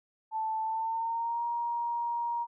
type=tone with pitch glide; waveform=sine; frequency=880 to 943.2 Hz; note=A5 to A#5; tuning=0 to +20 cents; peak=-29 dBFS; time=0.31-2.47 s; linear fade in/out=50 ms; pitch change=+120 cents; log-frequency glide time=0.62-1.44 s; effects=none